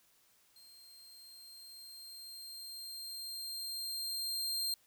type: tone with level ramp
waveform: sawtooth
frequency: 4186 Hz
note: C8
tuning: in tune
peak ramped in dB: -54 to -30 dBFS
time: 0.56-4.74 s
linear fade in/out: 2 ms
effects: white hiss -69 dBFS RMS until 4.86 s